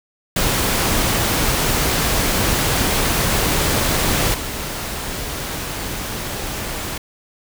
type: noise with level steps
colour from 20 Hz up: pink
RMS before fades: -18 / -26 dBFS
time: 0.36-6.98 s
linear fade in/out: 5 ms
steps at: 4.34 s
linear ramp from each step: 2 ms
effects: none